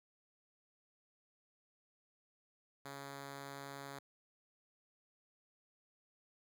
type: tone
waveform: 5% pulse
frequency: 139.3 Hz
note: C#3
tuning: 9 cents sharp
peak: -35 dBFS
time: 2.85-3.99 s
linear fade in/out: 5 ms
effects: none